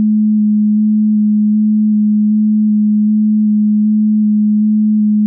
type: tone with vibrato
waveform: sine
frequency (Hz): 212.3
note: G#3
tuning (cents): +38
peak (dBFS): -8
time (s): 0-5.26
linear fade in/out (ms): 0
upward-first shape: square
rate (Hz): 1.3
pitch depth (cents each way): 9
effects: none